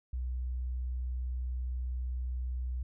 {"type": "tone", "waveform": "sine", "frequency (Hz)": 62.4, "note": "B1", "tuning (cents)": 19, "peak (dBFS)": -32, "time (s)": [0.13, 2.83], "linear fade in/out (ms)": 5, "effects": []}